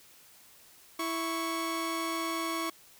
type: tone pair together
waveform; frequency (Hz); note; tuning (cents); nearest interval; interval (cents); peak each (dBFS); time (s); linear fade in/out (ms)
sawtooth; 329.6 / 1108.7; E4 / C#6; 0 / 0; octave + major sixth; 2100; -30 / -30; 0.99-2.7; 5
effects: white hiss -57 dBFS RMS until 2.99 s